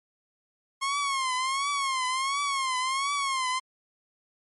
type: tone with vibrato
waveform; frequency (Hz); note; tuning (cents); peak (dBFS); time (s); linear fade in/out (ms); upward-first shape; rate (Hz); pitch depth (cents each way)
sawtooth; 1077; C6; +50; -22; 0.81-3.6; 20; triangle; 1.4; 120
effects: MP3 48 kbps